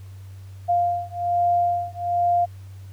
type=beating tone pair; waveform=sine; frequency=698.5 / 699.7 Hz; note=F5 / F5; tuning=0 / +3 cents; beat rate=1.2 Hz; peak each=-22 dBFS; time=0.68-2.46 s; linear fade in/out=20 ms; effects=added 96 Hz sine -37 dBFS peak until 2.92 s + pink hiss -56 dBFS RMS until 2.92 s